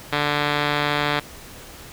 5% pulse tone with low-pass filter, 146.83 Hz, D3, in tune, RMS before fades -22 dBFS, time 0.12-1.2 s, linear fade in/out 10 ms, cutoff 3100 Hz, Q 6.7, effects pink hiss -41 dBFS RMS until 1.92 s

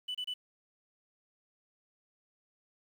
sine tone bursts, 2984 Hz, F#7, 14 cents sharp, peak -32 dBFS, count 3, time 0.08-0.34 s, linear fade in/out 10 ms, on 68 ms, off 28 ms, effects tanh soft clip ceiling -32 dBFS + 10-bit

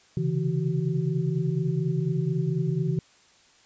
sine tone cluster, 130.5 / 140.4 / 164.6 / 376.3 Hz, C3 / C#3 / E3 / F#4, -4 / +22 / -2 / +29 cents, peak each -34 / -27 / -26 / -33 dBFS, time 0.17-2.99 s, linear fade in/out 2 ms, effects white hiss -58 dBFS RMS until 3.65 s + resampled to 16000 Hz

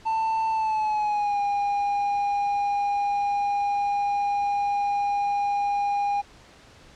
triangle tone with pitch glide, 890 to 811.4 Hz, A5 to G#5, +20 to -41 cents, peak -20 dBFS, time 0.05-6.22 s, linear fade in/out 20 ms, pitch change -161 cents, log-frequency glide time 0.5-1.39 s, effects pink hiss -51 dBFS RMS until 6.95 s + low-pass 6000 Hz 12 dB/octave

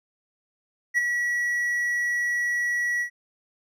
triangle tone with ADSR envelope, 1932 Hz, B6, 39 cents flat, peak -15 dBFS, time 0.94-3.1 s, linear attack 37 ms, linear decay 18 ms, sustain -6 dB, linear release 90 ms, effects none

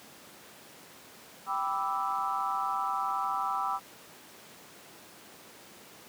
sine chord, E minor seventh, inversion first, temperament equal, 784 / 987.8 / 1174.7 / 1318.5 Hz, G5 / B5 / D6 / E6, 0 / 0 / 0 / 0 cents, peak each -34 dBFS, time 1.46-3.8 s, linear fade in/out 50 ms, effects pink hiss -51 dBFS RMS until 6.08 s + high-pass 200 Hz 12 dB/octave

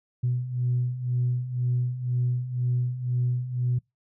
sine beating tone pair, 122.3 / 124.3 Hz, B2 / B2, -16 / +12 cents, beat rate 2 Hz, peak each -29 / -24 dBFS, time 0.23-3.79 s, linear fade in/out 10 ms, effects noise-tail reverb RT60 0.2 s tail -26 dB re dry + tanh soft clip ceiling -17 dBFS

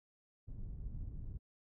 pink low-pass noise, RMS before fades -44 dBFS, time 0.47-1.39 s, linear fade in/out 20 ms, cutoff 110 Hz, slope 12 dB/octave, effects none

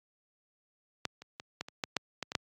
clicks, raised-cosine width 0.2 ms, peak -14 / -30 / -23 / -18 / -27 / -14 / -11 / -17 / -21 / -10 dBFS, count 10, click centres 1.053 / 1.22 / 1.399 / 1.61 / 1.685 / 1.838 / 1.967 / 2.227 / 2.319 / 2.352 s, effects high-pass 100 Hz 12 dB/octave + AAC 64 kbps

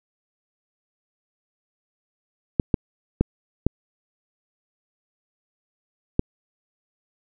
clicks, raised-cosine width 3 ms, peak -4 dBFS, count 5, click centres 2.598 / 2.742 / 3.21 / 3.666 / 6.194 s, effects none

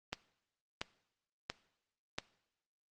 click train, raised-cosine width 0.2 ms, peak -18 dBFS, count 4, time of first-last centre 0.13-2.185 s, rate 1.46 Hz, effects noise-tail reverb RT60 0.8 s tail -19 dB re dry + Opus 32 kbps

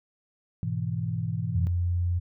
sine chord, E major, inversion first, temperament equal, 103.83 / 123.47 / 164.81 Hz, G#2 / B2 / E3, 0 / 0 / 0 cents, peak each -31 dBFS, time 0.63-1.67 s, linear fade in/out 0 ms
sine tone, 87.9 Hz, F2, 12 cents sharp, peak -23 dBFS, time 1.54-2.2 s, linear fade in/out 20 ms
effects none

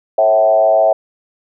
sine tone with frequency modulation, 653 Hz, E5, 17 cents flat, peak -8 dBFS, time 0.18-0.93 s, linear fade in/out 5 ms, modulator 107 Hz, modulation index 0.97, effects none

